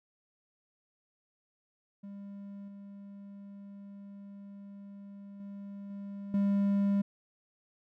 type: tone with level steps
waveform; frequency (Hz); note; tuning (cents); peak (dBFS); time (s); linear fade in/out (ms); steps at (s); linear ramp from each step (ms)
triangle; 200; G3; +35; -40 / -43 / -39 / -37 / -23; 2.03-7.02; 10; 2.68 / 5.4 / 5.9 / 6.34; 2
effects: none